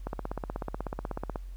click train, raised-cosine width 1 ms, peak -19 dBFS, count 22, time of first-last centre 0.07-1.358 s, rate 16.3 Hz, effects added 45 Hz sine -38 dBFS peak until 1.56 s + pink hiss -64 dBFS RMS until 1.56 s

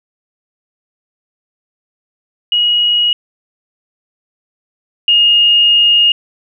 sine tone pair in turn, 2897 / 2849 Hz, F#7 / F7, -37 / +34 cents, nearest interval unison, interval 29 cents, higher first, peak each -9 / -6 dBFS, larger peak second, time 2.52-3.13 / 5.08-6.12 s, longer second, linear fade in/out 2 ms, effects none

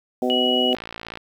harmonic tone, 125.5 Hz, B2, 28 cents sharp, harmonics 2 / 3 / 4 / 5 / 6, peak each -23 / -25 / -26 / -27 / -28 dBFS, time 0.22-0.75 s, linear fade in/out 2 ms
sine tone, 2920 Hz, F#7, 24 cents flat, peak -20 dBFS, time 0.3-0.73 s, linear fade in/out 0 ms
click train, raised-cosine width 0.3 ms, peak -17 dBFS, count 25, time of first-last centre 0.75-1.173 s, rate 56.7 Hz
effects 8-bit

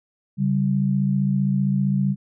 sine tone pair together, 138.96 / 194.3 Hz, C#3 / G3, +5 / -15 cents, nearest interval tritone, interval 580 cents, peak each -21 / -20 dBFS, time 0.37-2.16 s, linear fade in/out 50 ms, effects none

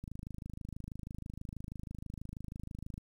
click train, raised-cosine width 5 ms, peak -30 dBFS, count 78, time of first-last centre 0.04-2.979 s, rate 26.2 Hz, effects 10-bit

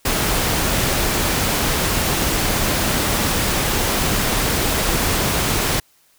pink noise, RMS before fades -19 dBFS, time 0.05-5.8 s, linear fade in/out 5 ms, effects white hiss -57 dBFS RMS until 6.18 s

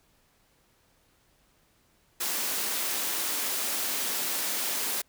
white high-pass noise, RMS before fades -30 dBFS, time 2.2-5.02 s, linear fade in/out 10 ms, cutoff 200 Hz, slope 24 dB/octave, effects pink hiss -66 dBFS RMS until 5.08 s

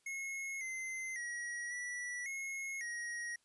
square tone with pitch steps, 2171 / 2069 / 1910 / 1950 / 2168 / 1891 Hz, C#7 / C7 / A#6 / B6 / C#7 / A#6, -37 / -20 / +42 / -23 / -39 / +24 cents, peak -40 dBFS, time 0.06-3.36 s, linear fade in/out 5 ms, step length 550 ms, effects white hiss -75 dBFS RMS until 3.44 s + resampled to 24000 Hz

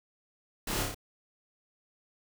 pink noise with echo, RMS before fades -34 dBFS, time 0.67-0.83 s, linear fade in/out 5 ms, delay 29 ms, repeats 4, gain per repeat -2 dB, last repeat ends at 0.946 s, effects none

